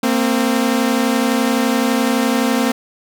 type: tone pair together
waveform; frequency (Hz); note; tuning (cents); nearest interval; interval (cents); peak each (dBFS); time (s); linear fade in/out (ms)
sawtooth; 229.2 / 261; A#3 / C4; -29 / -4; major second; 225; -13; 0.03-2.72; 5
effects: none